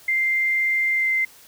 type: tone with pitch glide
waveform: sine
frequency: 2093 to 2079 Hz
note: C7 to C7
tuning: 0 to -12 cents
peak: -18 dBFS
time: 0.08-1.25 s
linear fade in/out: 5 ms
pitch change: -12 cents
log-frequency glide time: 0.93-1.09 s
effects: white hiss -49 dBFS RMS until 1.47 s